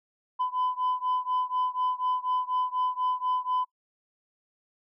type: beating tone pair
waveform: sine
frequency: 1005 / 1009.1 Hz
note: B5 / B5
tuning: +30 / +37 cents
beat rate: 4.1 Hz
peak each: -27 / -28 dBFS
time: 0.39-3.65 s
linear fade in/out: 20 ms
effects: noise-tail reverb RT60 0.1 s tail -23 dB re dry + tanh soft clip ceiling -21 dBFS